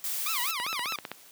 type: noise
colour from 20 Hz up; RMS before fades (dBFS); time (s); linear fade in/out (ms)
blue; -32; 0.04-0.51; 0
type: tone with vibrato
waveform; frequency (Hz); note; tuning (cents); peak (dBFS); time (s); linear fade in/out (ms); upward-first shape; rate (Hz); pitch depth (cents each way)
15% pulse; 1130; C#6; +33; -24; 0.26-0.96; 2; sine; 5; 290
type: click train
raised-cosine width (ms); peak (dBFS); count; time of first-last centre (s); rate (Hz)
0.3; -18; 9; 0.6-1.116; 15.5
effects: white hiss -53 dBFS RMS until 1.31 s + high-pass 150 Hz 12 dB/octave